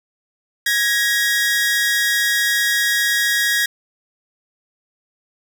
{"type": "tone pair together", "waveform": "sawtooth", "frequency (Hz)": [1656.7, 1892], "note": ["G#6", "A#6"], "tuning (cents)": [-5, 25], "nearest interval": "major second", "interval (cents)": 230, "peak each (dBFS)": -15, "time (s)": [0.66, 3.66], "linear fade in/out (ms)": 5, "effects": []}